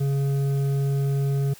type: tone with hard clipping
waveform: sine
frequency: 138.59 Hz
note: C#3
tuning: in tune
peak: -22 dBFS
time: 0-1.54 s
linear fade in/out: 10 ms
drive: 7 dB
effects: white hiss -48 dBFS RMS until 1.59 s